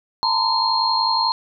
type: tone cluster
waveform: sine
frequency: 865 / 916 / 1021 / 4224 Hz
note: A5 / A#5 / C6 / C8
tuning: -30 / -31 / -43 / +16 cents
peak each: -26 / -22 / -22 / -20 dBFS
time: 0.23-1.32 s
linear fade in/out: 0 ms
effects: none